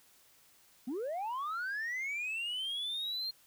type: linear sweep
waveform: sine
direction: up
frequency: 224.5 to 4232 Hz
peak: -32 dBFS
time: 0.87-3.31 s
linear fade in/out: 10 ms
effects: tanh soft clip ceiling -33 dBFS + white hiss -64 dBFS RMS until 3.46 s